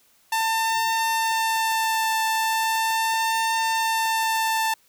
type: tone with vibrato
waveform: sawtooth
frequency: 894 Hz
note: A5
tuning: 27 cents sharp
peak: -17 dBFS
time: 0.32-4.74 s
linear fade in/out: 5 ms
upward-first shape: triangle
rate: 0.39 Hz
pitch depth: 15 cents each way
effects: white hiss -60 dBFS RMS until 4.88 s